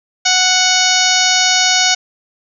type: harmonic tone with a mistuned harmonic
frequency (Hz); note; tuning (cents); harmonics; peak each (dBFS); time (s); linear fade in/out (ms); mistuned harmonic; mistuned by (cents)
740; F#5; 0; 1 / 2 / 3 / 4 / 5 / 6 / 7 / 8 / 9; -19 / -19 / -19 / -19 / -19 / -19 / -19 / -19 / -19; 0.25-1.95; 10; 8; -37
effects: none